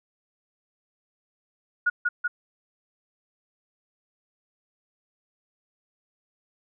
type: tone with echo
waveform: sine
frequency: 1446 Hz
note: F#6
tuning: 40 cents flat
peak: -18 dBFS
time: 1.86-1.9 s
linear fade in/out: 10 ms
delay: 190 ms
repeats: 2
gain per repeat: -2 dB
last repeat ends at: 2.28 s
effects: none